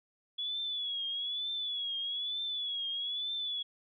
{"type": "tone with vibrato", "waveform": "sine", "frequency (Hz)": 3390, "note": "G#7", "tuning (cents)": 35, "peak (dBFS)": -33, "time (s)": [0.38, 3.63], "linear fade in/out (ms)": 10, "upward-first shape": "triangle", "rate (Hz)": 1.1, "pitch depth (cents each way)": 92, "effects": []}